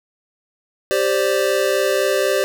square chord, G suspended fourth, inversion none, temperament equal, 392 / 523.3 / 587.3 Hz, G4 / C5 / D5, 0 / 0 / 0 cents, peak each -21 dBFS, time 0.91-2.44 s, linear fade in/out 0 ms, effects none

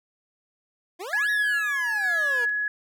25% pulse exponential two-way sweep, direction up then down, 326.4 to 1928 to 457 Hz, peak -29 dBFS, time 0.99-2.46 s, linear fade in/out 20 ms, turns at 1.3 s
sine tone with tremolo, 1685 Hz, G#6, 25 cents sharp, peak -21 dBFS, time 1.13-2.68 s, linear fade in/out 2 ms, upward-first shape square, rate 1.1 Hz, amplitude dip 25%
effects none

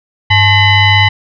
sine tone with frequency modulation, 1065 Hz, C6, 30 cents sharp, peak -5 dBFS, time 0.3-1.09 s, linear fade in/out 10 ms, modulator 964 Hz, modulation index 2.2, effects none

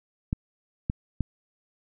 clicks, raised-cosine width 5 ms, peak -13 dBFS, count 3, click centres 0.329 / 0.899 / 1.207 s, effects none

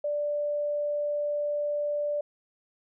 sine tone, 587.3 Hz, D5, in tune, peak -26 dBFS, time 0.04-2.21 s, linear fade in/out 5 ms, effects none

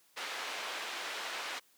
white band-pass noise, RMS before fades -40 dBFS, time 0.16-1.6 s, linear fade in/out 20 ms, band 510 to 3100 Hz, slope 12 dB/octave, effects white hiss -67 dBFS RMS until 1.77 s + high-pass 150 Hz 12 dB/octave

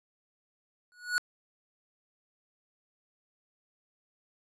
square tone with exponential growth, 1462 Hz, F#6, 21 cents flat, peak -23 dBFS, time 0.92-1.18 s, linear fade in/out 0 ms, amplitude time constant 55 ms, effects low-pass 10000 Hz 12 dB/octave

